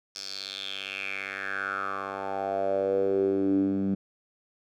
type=tone with band-pass filter sweep; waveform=10% pulse; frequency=97.5 Hz; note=G2; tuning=9 cents flat; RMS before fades=-29 dBFS; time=0.15-3.95 s; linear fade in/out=10 ms; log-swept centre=5300 to 210 Hz; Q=5.7; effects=none